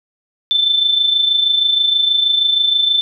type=tone with amplitude modulation; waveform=sine; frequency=3536 Hz; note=A7; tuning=8 cents sharp; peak=-9 dBFS; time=0.51-3.01 s; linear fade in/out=0 ms; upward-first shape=sine; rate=26.3 Hz; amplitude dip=55%; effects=none